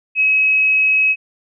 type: tone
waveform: sine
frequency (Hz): 2557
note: D#7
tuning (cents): +47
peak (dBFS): -11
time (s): 0.15-1.16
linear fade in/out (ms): 50
effects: none